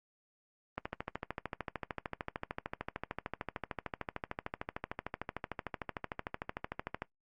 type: click train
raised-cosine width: 0.5 ms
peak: -21 dBFS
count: 84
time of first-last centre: 0.78-7.021 s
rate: 13.3 Hz
effects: noise-tail reverb RT60 0.1 s tail -19 dB re dry + Opus 32 kbps